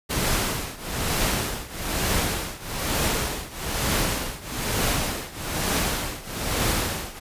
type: noise with tremolo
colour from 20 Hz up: pink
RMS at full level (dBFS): -22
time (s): 0.09-7.2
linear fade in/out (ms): 20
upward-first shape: triangle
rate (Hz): 1.1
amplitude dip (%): 90
effects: resampled to 32000 Hz